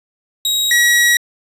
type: tone pair in turn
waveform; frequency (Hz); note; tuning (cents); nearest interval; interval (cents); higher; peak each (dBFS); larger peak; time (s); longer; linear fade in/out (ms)
sawtooth; 3810 / 1914.9; A#7 / A#6; +37 / +46; octave; 1191; first; -11 / -6; second; 0.45-0.71 / 0.71-1.17; second; 2
effects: resampled to 32000 Hz + 8-bit